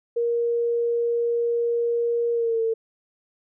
sine tone with pitch glide, 470.5 to 450.6 Hz, A#4 to A4, +16 to +41 cents, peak -20 dBFS, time 0.16-2.74 s, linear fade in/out 10 ms, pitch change -75 cents, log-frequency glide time 2.33-2.62 s, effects none

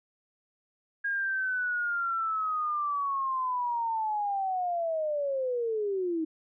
sine linear sweep, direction down, 1633 to 311.1 Hz, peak -27 dBFS, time 1.04-6.25 s, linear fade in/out 10 ms, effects none

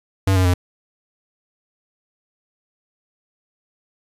square tone with pitch steps, 96.2 / 92.66 / 89.24 Hz, G2 / F#2 / F2, -32 / +3 / +38 cents, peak -14 dBFS, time 0.27-0.54 s, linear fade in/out 5 ms, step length 90 ms, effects resampled to 32000 Hz + 9-bit

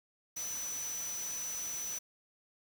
sine tone in noise, 5970 Hz, F#8, 15 cents sharp, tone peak -37 dBFS, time 0.36-1.99 s, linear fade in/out 10 ms, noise white, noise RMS -45 dBFS, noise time 0.36-1.99 s, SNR +5 dB, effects none

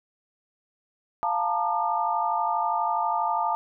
sine chord, Bb major seventh, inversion second, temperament equal with one note detuned, 698.5 / 880 / 932.3 / 1205.6 Hz, F5 / A5 / Bb5 / D6, 0 / 0 / 0 / +45 cents, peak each -29 / -26 / -30 / -29 dBFS, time 1.23-3.55 s, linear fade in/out 0 ms, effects none

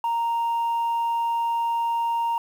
sine tone, 930 Hz, A#5, 4 cents flat, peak -19 dBFS, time 0.04-2.38 s, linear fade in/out 2 ms, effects tanh soft clip ceiling -20 dBFS + 8-bit

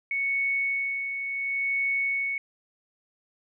sine tone with tremolo, 2217 Hz, C#7, in tune, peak -23 dBFS, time 0.11-2.38 s, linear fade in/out 2 ms, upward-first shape sine, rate 0.7 Hz, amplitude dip 50%, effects none

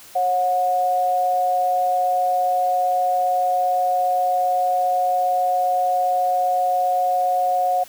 sine tone pair together, 545 / 727.5 Hz, C#5 / F#5, -29 / -29 cents, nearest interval perfect fourth, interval 500 cents, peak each -25 / -17 dBFS, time 0.15-7.84 s, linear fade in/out 10 ms, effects white hiss -44 dBFS RMS until 7.88 s

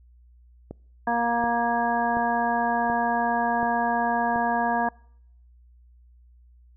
click train, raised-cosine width 2 ms, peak -22 dBFS, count 6, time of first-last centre 0.71-4.36 s, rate 1.37 Hz
harmonic tone, 235.6 Hz, A#3, 19 cents sharp, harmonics 1 / 2 / 3 / 4 / 5 / 7, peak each -29 / -34 / -25 / -26 / -36 / -30 dBFS, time 1.07-4.89 s, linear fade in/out 5 ms
effects noise-tail reverb RT60 0.7 s tail -26 dB re dry + added 60 Hz sine -51 dBFS peak until 6.76 s

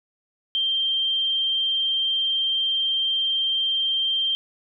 sine tone, 3159 Hz, G7, 13 cents sharp, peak -20 dBFS, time 0.55-4.35 s, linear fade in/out 0 ms, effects none

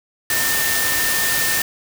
sine tone in noise, 1800 Hz, A6, 39 cents sharp, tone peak -22 dBFS, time 0.3-1.62 s, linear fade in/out 2 ms, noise white, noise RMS -20 dBFS, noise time 0.3-1.62 s, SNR -5 dB, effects none

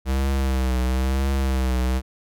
square tone with vibrato, 65.41 Hz, C2, in tune, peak -20 dBFS, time 0.05-2.02 s, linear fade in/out 50 ms, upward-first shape triangle, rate 1 Hz, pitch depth 72 cents each way, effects none

